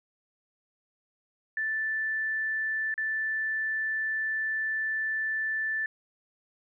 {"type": "tone with dropouts", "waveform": "sine", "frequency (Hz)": 1760, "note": "A6", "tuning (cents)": 0, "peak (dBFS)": -27, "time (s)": [1.57, 5.86], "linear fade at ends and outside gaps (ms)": 2, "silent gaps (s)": [2.941, 2.978], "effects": []}